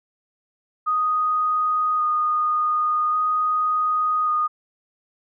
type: tone with vibrato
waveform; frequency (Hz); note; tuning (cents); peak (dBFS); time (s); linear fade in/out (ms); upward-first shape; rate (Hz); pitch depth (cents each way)
sine; 1237; D#6; -10; -18; 0.86-4.48; 20; square; 0.44; 10
effects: none